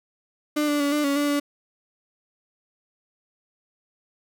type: tone with pitch steps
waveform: 35% pulse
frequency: 298.7 / 292.7 / 285.3 / 297.1 / 280.8 / 290.1 / 287.8 Hz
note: D4 / D4 / C#4 / D4 / C#4 / D4 / D4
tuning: +29 / -6 / +50 / +20 / +22 / -21 / -35 cents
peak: -19 dBFS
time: 0.56-1.4 s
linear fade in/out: 10 ms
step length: 120 ms
effects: none